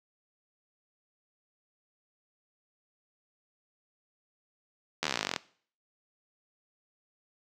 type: slowing click train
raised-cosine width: 0.2 ms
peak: -11 dBFS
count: 20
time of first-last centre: 5.03-5.362 s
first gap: 12 ms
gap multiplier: 1.04
effects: noise-tail reverb RT60 0.5 s tail -20 dB re dry + high-pass 150 Hz 12 dB/octave